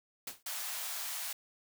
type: noise with exponential decay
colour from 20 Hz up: white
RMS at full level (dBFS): -36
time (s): 0.27-0.43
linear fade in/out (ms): 5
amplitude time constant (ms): 34
type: high-pass noise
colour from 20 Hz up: white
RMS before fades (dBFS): -39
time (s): 0.46-1.33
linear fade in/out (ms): 5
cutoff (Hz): 620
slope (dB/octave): 48
effects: none